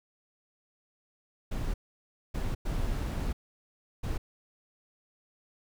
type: noise bursts at uneven times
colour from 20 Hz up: brown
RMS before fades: -31 dBFS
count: 4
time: 1.51-1.74 / 2.34-2.55 / 2.65-3.33 / 4.03-4.18 s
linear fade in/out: 10 ms
effects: none